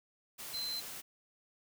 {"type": "tone in noise", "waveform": "sine", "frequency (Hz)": 4086, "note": "C8", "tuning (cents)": -42, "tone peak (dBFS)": -36, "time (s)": [0.53, 0.81], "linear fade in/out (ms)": 20, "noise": "white", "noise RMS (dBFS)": -45, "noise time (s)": [0.38, 1.02], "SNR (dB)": 6, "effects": []}